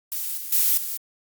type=noise with level steps; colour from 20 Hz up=violet; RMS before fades=-28 / -33 / -19 / -29 dBFS; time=0.12-0.97 s; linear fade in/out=0 ms; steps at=0.37 / 0.52 / 0.77 s; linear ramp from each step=5 ms; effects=Opus 48 kbps